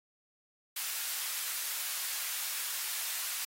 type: high-pass noise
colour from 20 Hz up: white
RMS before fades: -36 dBFS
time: 0.76-3.45 s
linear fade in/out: 5 ms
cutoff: 1200 Hz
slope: 12 dB/octave
effects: AAC 48 kbps